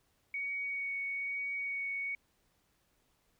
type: tone with vibrato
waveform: sine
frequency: 2237 Hz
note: C#7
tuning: 15 cents sharp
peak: -34 dBFS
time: 0.34-2.15 s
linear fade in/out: 2 ms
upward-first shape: sine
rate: 1.1 Hz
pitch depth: 9 cents each way
effects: pink hiss -74 dBFS RMS until 3.39 s